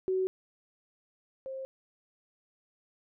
sine tone pair in turn, 375.3 / 530.8 Hz, F#4 / C5, +25 / +25 cents, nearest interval tritone, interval 600 cents, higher second, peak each -26 / -36 dBFS, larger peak first, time 0.08-0.27 / 1.46-1.65 s, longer neither, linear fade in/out 0 ms, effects none

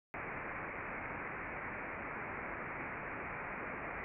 white low-pass noise, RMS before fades -43 dBFS, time 0.14-4.04 s, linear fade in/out 0 ms, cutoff 2400 Hz, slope 96 dB/octave, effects none

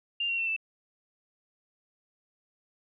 sine tone with pitch steps, 2794 / 2744 / 2696 / 2648 Hz, F7 / F7 / E7 / E7, 0 / -31 / +38 / +7 cents, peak -27 dBFS, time 0.2-0.564 s, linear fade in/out 5 ms, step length 91 ms, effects none

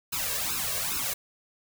white noise with flanger, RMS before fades -30 dBFS, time 0.12-1.14 s, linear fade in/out 10 ms, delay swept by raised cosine 0.75 to 1.85 ms, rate 2.4 Hz, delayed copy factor +0.9, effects none

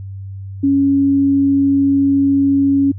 sine tone, 277.2 Hz, C#4, in tune, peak -10 dBFS, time 0.63-2.92 s, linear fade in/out 10 ms, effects added 97 Hz sine -26 dBFS peak until 2.98 s

